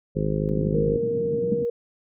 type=harmonic tone; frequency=51.91 Hz; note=G#1; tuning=in tune; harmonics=1 / 2 / 3 / 4 / 5 / 6 / 7 / 8 / 9 / 10; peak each=-32 / -35 / -25 / -30 / -35 / -35 / -33 / -30 / -39 / -32 dBFS; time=0.15-0.98 s; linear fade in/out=20 ms
type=band-pass noise; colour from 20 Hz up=pink; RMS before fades=-32 dBFS; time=0.49-1.65 s; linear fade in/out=0 ms; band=140 to 280 Hz; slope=24 dB/octave
type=tone with pitch glide; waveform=sine; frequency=466.2 to 473.5 Hz; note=A#4 to A#4; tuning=0 to +27 cents; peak=-22 dBFS; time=0.74-1.7 s; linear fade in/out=5 ms; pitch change=+27 cents; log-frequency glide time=1.36-1.48 s
type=tone with exponential decay; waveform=sine; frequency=210 Hz; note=G#3; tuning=19 cents sharp; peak=-20 dBFS; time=1.52-1.62 s; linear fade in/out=2 ms; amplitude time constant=21 ms
effects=none